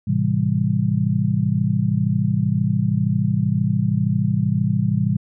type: chord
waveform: sine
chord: A minor seventh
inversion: none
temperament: just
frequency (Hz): 110 / 132 / 165 / 198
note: A2 / C3 / E3 / G3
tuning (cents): 0 / +16 / +2 / +18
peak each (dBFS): -22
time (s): 0.07-5.17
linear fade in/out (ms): 10
effects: none